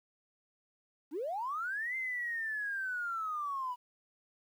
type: linear two-way sweep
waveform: triangle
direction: up then down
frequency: 261.6 to 2093 to 967 Hz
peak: -30 dBFS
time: 1.11-3.76 s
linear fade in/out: 50 ms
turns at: 1.96 s
effects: tanh soft clip ceiling -32 dBFS + 11-bit